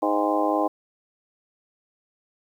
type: harmonic tone with a mistuned harmonic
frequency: 103.83 Hz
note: G#2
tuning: in tune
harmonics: 3 / 4 / 5 / 6 / 7 / 8 / 9 / 10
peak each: -25 / -32 / -28 / -27 / -32 / -26 / -37 / -29 dBFS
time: 0.02-0.68 s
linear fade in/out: 10 ms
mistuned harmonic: 8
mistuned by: -41 cents
effects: 9-bit